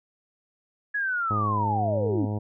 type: linear sweep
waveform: sine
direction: down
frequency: 1696 to 246.9 Hz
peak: -24 dBFS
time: 0.94-2.26 s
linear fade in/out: 10 ms
type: harmonic tone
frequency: 105 Hz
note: G#2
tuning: 19 cents sharp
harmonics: 1 / 2 / 3 / 4 / 5 / 6 / 7 / 8 / 9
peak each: -27 / -33 / -37 / -39 / -41 / -43 / -44 / -45 / -46 dBFS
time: 1.3-2.39 s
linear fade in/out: 10 ms
effects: none